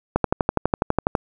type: click train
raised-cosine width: 1 ms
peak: -3 dBFS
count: 13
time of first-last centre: 0.16-1.152 s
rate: 12.1 Hz
effects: none